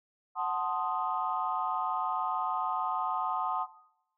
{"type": "chord", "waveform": "sine", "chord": "F# diminished seventh", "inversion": "none", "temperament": "equal", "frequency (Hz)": [740, 880, 1046.5, 1244.5], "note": ["F#5", "A5", "C6", "Eb6"], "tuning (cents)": [0, 0, 0, 0], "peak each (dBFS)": -34, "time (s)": [0.35, 3.67], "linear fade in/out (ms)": 50, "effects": ["noise-tail reverb RT60 0.8 s tail -17 dB re dry", "tanh soft clip ceiling -18 dBFS"]}